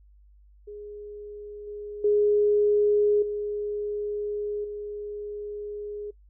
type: tone with level steps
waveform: sine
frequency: 415.3 Hz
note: G#4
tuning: in tune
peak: -37 / -34 / -18 / -27 / -32 dBFS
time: 0.67-6.11 s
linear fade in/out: 10 ms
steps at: 1.67 / 2.04 / 3.22 / 4.64 s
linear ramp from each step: 5 ms
effects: noise-tail reverb RT60 0.1 s tail -24 dB re dry + added 50 Hz sine -52 dBFS peak until 6.29 s